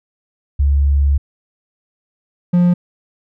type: tone pair in turn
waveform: sine / triangle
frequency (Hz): 70.5 / 176.42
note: C#2 / F3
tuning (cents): +30 / +18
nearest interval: octave + major third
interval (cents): 1588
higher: second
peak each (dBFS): -10 / -7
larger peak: second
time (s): 0.59-1.18 / 2.53-2.74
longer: first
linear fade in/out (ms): 10
effects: none